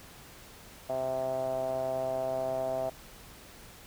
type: tone with low-pass filter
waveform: 5% pulse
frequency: 130.81 Hz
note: C3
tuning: in tune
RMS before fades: -32 dBFS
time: 0.89-2.9 s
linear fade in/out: 10 ms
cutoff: 670 Hz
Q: 7.9
effects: pink hiss -51 dBFS RMS until 3.86 s